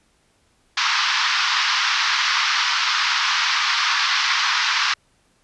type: band-pass noise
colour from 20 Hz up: pink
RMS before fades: -20 dBFS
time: 0.77-4.94 s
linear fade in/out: 5 ms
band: 990 to 5600 Hz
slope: 48 dB/octave
effects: pink hiss -62 dBFS RMS until 5.43 s + resampled to 24000 Hz